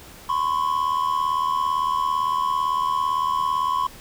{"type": "tone pair together", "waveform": "triangle", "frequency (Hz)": [1011.2, 1089], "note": ["B5", "C#6"], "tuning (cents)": [41, -31], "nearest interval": "minor second", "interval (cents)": 128, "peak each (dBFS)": -21, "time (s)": [0.29, 3.87], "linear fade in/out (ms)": 5, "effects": ["pink hiss -44 dBFS RMS until 4 s"]}